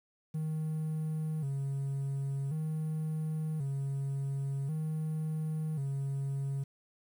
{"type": "tone with vibrato", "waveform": "triangle", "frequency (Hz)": 146.83, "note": "D3", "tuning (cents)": 0, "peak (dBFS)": -29, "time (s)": [0.34, 6.64], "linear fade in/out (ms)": 10, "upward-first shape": "square", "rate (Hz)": 0.46, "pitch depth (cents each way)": 110, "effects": ["tanh soft clip ceiling -25 dBFS", "10-bit"]}